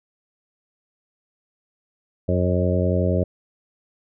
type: harmonic tone with a mistuned harmonic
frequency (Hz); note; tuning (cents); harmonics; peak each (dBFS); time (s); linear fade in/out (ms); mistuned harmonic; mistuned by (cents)
90.7; F#2; -34; 1 / 2 / 3 / 4 / 5 / 6 / 7; -21 / -24 / -29 / -28 / -28 / -26 / -28; 2.28-3.24; 10; 7; -21
effects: none